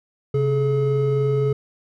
triangle tone pair together, 134.21 / 426.1 Hz, C3 / G#4, +44 / +44 cents, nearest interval octave + minor sixth, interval 2000 cents, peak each -18 dBFS, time 0.34-1.53 s, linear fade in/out 5 ms, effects none

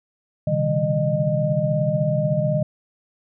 sine tone cluster, 127.5 / 141 / 157.2 / 198.1 / 613 Hz, C3 / C#3 / D#3 / G3 / D#5, -44 / +30 / +18 / +18 / -26 cents, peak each -27 / -25 / -23 / -28 / -22 dBFS, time 0.47-2.63 s, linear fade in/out 5 ms, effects none

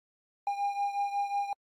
triangle beating tone pair, 805 / 810.5 Hz, G5 / G#5, +46 / -42 cents, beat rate 5.5 Hz, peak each -28 / -33 dBFS, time 0.47-1.53 s, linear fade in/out 2 ms, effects AAC 64 kbps

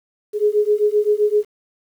sine beating tone pair, 415.3 / 423 Hz, G#4 / G#4, 0 / +32 cents, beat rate 7.7 Hz, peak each -17 dBFS, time 0.33-1.45 s, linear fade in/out 50 ms, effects 8-bit

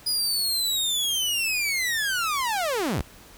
sawtooth linear sweep, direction down, 4978 to 36.96 Hz, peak -20 dBFS, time 0.06-3.02 s, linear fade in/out 10 ms, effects pink hiss -49 dBFS RMS until 3.37 s

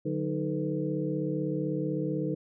sine tone cluster, 149 / 184.9 / 311.4 / 438.5 / 498.4 Hz, D3 / F#3 / D#4 / A4 / B4, +25 / -1 / +2 / -6 / +16 cents, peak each -33 / -36 / -32 / -36 / -36 dBFS, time 0.05-2.35 s, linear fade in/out 10 ms, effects none

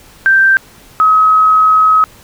sine tone pair in turn, 1568 / 1274.6 Hz, G6 / D#6, 0 / +41 cents, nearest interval major third, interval 359 cents, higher first, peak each -5 dBFS, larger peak neither, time 0.26-0.57 / 1-2.04 s, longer second, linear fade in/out 0 ms, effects pink hiss -41 dBFS RMS until 2.23 s

